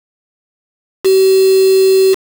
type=tone with quantisation; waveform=sine; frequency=382 Hz; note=G4; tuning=45 cents flat; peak=-6 dBFS; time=1.04-2.15 s; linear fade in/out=20 ms; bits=3; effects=none